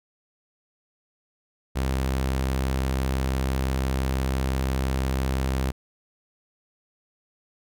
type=tone; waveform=sawtooth; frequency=65.9 Hz; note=C2; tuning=13 cents sharp; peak=-19 dBFS; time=1.75-5.72 s; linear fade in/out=20 ms; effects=none